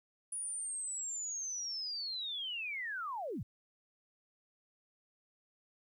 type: linear sweep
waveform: sine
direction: down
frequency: 9800 to 73 Hz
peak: -37 dBFS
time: 0.32-3.43 s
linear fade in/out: 5 ms
effects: 12-bit